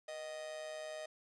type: tone with amplitude modulation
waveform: 45% pulse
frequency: 622.3 Hz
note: D#5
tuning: in tune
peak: -40 dBFS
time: 0.08-1.06 s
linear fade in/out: 5 ms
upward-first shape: sine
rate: 142 Hz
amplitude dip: 60%
effects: resampled to 22050 Hz + 12-bit